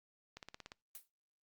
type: click train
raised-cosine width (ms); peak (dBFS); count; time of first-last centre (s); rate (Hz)
0.2; -31; 7; 0.37-0.719; 17.2
type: noise with exponential decay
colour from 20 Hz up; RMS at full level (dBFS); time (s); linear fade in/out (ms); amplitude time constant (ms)
blue; -45; 0.95-1.08; 1; 27
effects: noise-tail reverb RT60 0.3 s tail -25 dB re dry + Opus 48 kbps